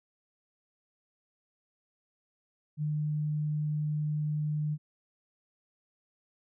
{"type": "tone", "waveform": "sine", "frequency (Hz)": 150.9, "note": "D3", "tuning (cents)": 47, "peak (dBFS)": -28, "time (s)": [2.77, 4.78], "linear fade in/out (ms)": 50, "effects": []}